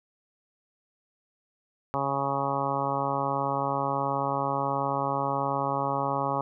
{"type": "harmonic tone", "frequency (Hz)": 138.59, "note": "C#3", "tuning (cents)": 0, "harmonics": [1, 2, 3, 4, 5, 6, 7, 8, 9], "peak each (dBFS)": [-35, -36, -37, -33, -36, -31, -34, -32, -37], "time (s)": [1.94, 6.41], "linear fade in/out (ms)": 0, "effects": []}